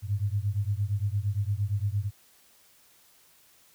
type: beating tone pair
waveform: sine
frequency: 98 / 106.7 Hz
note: G2 / G#2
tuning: 0 / +47 cents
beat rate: 8.7 Hz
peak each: -28 / -29 dBFS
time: 0.02-2.11 s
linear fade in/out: 50 ms
effects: white hiss -60 dBFS RMS until 3.74 s